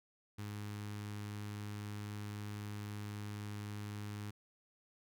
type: tone with notch filter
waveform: sawtooth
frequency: 103.83 Hz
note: G#2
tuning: in tune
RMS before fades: -44 dBFS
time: 0.38-4.31 s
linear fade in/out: 10 ms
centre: 590 Hz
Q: 1.3
effects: none